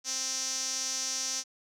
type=tone with band-pass filter; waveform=sawtooth; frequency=261.6 Hz; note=C4; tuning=in tune; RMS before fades=-33 dBFS; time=0.04-1.44 s; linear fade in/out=50 ms; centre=5900 Hz; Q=5.7; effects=none